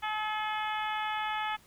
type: harmonic tone with a mistuned harmonic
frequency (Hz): 428.7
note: A4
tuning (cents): -45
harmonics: 2 / 3 / 4 / 5 / 6 / 7 / 8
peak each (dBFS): -33 / -37 / -39 / -41 / -43 / -44 / -45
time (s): 0.02-1.57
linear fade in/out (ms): 20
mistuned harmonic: 6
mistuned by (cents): -16
effects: pink hiss -60 dBFS RMS until 1.66 s